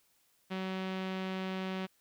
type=tone with low-pass filter; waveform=sawtooth; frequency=188.4 Hz; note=F#3; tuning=32 cents sharp; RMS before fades=-37 dBFS; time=0.5-1.87 s; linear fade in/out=20 ms; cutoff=3200 Hz; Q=1.6; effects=white hiss -71 dBFS RMS until 2 s